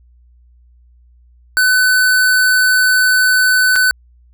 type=tone with dropouts; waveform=square; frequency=1506 Hz; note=F#6; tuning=30 cents sharp; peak=-10 dBFS; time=1.57-3.91 s; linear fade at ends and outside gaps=0 ms; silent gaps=3.757-3.761 s; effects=added 60 Hz sine -45 dBFS peak until 4.33 s